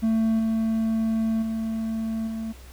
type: tone with level steps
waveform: triangle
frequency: 223 Hz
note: A3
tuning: 23 cents sharp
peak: -17 / -19 / -23 / -26 dBFS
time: 0.02-2.53 s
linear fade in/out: 20 ms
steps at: 0.39 / 1.42 / 2.27 s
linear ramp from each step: 5 ms
effects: added 63 Hz sine -43 dBFS peak until 2.72 s + pink hiss -50 dBFS RMS until 2.72 s